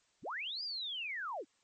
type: linear two-way sweep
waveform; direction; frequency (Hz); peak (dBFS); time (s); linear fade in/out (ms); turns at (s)
sine; up then down; 45.86 to 4978 to 231.3; -37; 0.22-1.45; 50; 0.63
effects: white hiss -73 dBFS RMS until 1.63 s + MP3 32 kbps